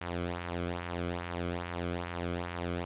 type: tone with flanger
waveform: sawtooth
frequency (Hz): 87.1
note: F2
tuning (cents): -4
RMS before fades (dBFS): -36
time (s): 0.01-2.85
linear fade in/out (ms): 5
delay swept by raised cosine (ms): 0.21 to 1.12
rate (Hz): 2.4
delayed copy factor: -0.7
effects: resampled to 8000 Hz + 10-bit